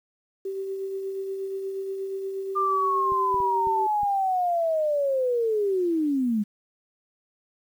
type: tone with tremolo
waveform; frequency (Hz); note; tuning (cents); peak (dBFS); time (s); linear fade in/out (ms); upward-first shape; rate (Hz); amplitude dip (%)
sine; 387.5; G4; -20; -27; 0.45-3.87; 5; sine; 8.4; 30
type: linear sweep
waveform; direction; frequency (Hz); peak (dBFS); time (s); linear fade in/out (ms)
sine; down; 1200 to 200.8; -21; 2.55-6.44; 20
type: clicks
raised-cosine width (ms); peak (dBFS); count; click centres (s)
5; -30; 5; 3.121 / 3.344 / 3.403 / 3.671 / 4.033
effects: 9-bit